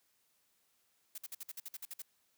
blue noise bursts, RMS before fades -44 dBFS, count 11, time 1.15-2.021 s, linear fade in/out 5 ms, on 31 ms, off 53 ms, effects white hiss -75 dBFS RMS until 2.37 s + high-pass 60 Hz 12 dB/octave

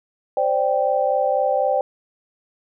sine chord, C suspended second, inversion none, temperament equal, 523.3 / 587.3 / 784 Hz, C5 / D5 / G5, 0 / 0 / 0 cents, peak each -21 dBFS, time 0.37-1.81 s, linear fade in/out 2 ms, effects none

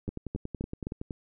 two click trains, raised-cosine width 3 ms, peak -22 / -20 dBFS, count 12 / 4, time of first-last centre 0.08-1.108 / 0.09-0.869 s, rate 10.7 / 3.85 Hz, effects none

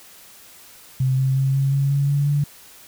sine tone with pitch steps, 130.81 / 132.71 / 134.64 / 136.6 / 138.59 / 140.6 / 142.65 / 144.72 Hz, C3 / C3 / C3 / C#3 / C#3 / C#3 / C#3 / D3, 0 / +25 / +50 / -25 / 0 / +25 / +50 / -25 cents, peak -16 dBFS, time 1-2.44 s, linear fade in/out 5 ms, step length 180 ms, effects white hiss -46 dBFS RMS until 2.87 s

